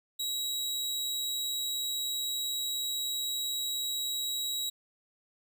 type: tone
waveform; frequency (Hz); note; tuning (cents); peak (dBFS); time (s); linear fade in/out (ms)
sawtooth; 3859; B7; -41; -28; 0.19-4.7; 10
effects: none